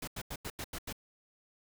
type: noise bursts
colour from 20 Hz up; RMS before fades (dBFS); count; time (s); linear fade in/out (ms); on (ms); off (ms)
pink; -40; 7; 0.02-0.927; 5; 55; 87
effects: none